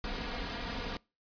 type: noise with comb filter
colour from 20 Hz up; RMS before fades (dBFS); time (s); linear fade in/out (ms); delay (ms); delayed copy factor
pink; -37; 0.04-0.97; 2; 4.2; +0.65
effects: noise-tail reverb RT60 0.3 s tail -25 dB re dry + resampled to 11025 Hz